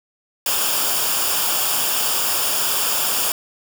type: noise with comb filter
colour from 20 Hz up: white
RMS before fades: -20 dBFS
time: 0.46-3.32 s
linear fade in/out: 2 ms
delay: 0.49 ms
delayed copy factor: -0.65
effects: none